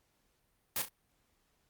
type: noise with echo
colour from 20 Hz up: white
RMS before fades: -33 dBFS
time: 0.76-0.82 s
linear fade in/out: 2 ms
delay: 33 ms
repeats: 2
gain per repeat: -9 dB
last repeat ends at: 0.886 s
effects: pink hiss -75 dBFS RMS until 1.69 s + Opus 48 kbps